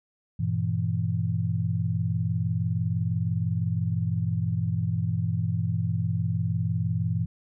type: chord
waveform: sine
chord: E diminished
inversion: first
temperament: just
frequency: 98.89 / 118.67 / 164.81 Hz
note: G2 / Bb2 / E3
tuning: +16 / +31 / 0 cents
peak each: -28 dBFS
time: 0.39-7.26 s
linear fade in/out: 10 ms
effects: none